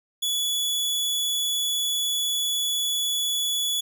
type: tone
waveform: sawtooth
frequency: 3414 Hz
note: G#7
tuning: 47 cents sharp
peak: -20 dBFS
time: 0.22-3.81 s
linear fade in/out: 10 ms
effects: none